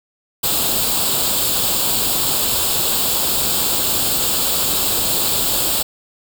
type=noise with comb filter; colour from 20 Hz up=white; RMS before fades=-18 dBFS; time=0.43-5.83 s; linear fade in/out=10 ms; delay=0.25 ms; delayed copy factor=+0.7; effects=none